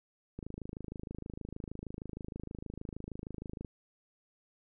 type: click train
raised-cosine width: 3 ms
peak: -28 dBFS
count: 87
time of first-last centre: 0.39-3.648 s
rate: 26.4 Hz
effects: none